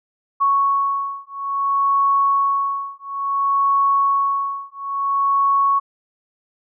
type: beating tone pair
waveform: sine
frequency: 1108.7 / 1109.28 Hz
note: C#6 / C#6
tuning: 0 / +1 cents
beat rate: 0.58 Hz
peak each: -19 dBFS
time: 0.4-5.8 s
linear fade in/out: 20 ms
effects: none